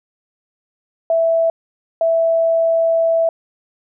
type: tone bursts at uneven times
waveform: sine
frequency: 659.3 Hz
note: E5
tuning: in tune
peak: -12 dBFS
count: 2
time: 1.1-1.5 / 2.01-3.29 s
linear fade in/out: 2 ms
effects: none